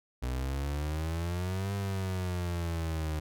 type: exponential two-way sweep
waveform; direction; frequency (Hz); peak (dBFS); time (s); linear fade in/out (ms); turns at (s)
35% pulse; up then down; 61.3 to 100 to 76.5; -29; 0.22-3.2; 10; 1.74
effects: none